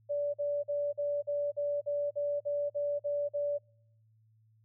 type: tone bursts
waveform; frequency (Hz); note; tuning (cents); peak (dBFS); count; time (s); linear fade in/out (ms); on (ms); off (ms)
sine; 579; D5; -25; -29; 12; 0.09-3.585; 20; 250; 45
effects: noise-tail reverb RT60 0.7 s tail -26 dB re dry + added 110 Hz sine -63 dBFS peak until 4.64 s